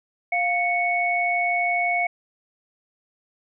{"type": "tone pair together", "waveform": "sine", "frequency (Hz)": [702.4, 2217], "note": ["F5", "C#7"], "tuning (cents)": [10, 0], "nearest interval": "octave + minor sixth", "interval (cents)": 1990, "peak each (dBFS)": [-23, -22], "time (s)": [0.32, 2.07], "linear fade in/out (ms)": 5, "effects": []}